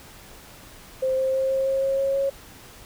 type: tone with pitch steps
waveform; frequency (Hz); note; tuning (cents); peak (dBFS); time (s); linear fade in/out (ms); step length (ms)
sine; 523.3 / 526.9 / 530.6 / 534.3 / 538 / 541.8 / 545.5 / 549.3; C5 / C5 / C5 / C5 / C5 / C#5 / C#5 / C#5; 0 / +12 / +24 / +36 / +48 / -40 / -28 / -16; -20; 1.02-2.3; 10; 160
effects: pink hiss -46 dBFS RMS until 2.85 s